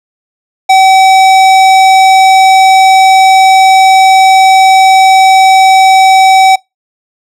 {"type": "tone with hard clipping", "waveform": "sine", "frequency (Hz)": 764, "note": "G5", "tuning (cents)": -45, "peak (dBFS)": -3, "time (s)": [0.69, 6.56], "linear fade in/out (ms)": 10, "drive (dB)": 16, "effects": ["noise-tail reverb RT60 0.2 s tail -25 dB re dry"]}